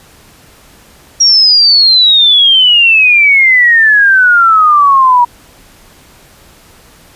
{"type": "exponential sweep", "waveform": "sine", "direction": "down", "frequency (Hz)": [5670, 955], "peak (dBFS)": -3, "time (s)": [1.2, 5.25], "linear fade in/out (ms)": 10, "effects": ["pink hiss -41 dBFS RMS until 7.15 s", "resampled to 32000 Hz"]}